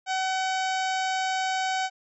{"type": "harmonic tone", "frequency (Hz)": 756, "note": "F#5", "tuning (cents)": 37, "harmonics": [1, 2, 3, 4, 5, 6, 7, 8, 9, 10], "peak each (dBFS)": [-26, -32, -36, -38, -40, -42, -43, -44, -45, -46], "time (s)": [0.06, 1.9], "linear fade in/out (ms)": 50, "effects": []}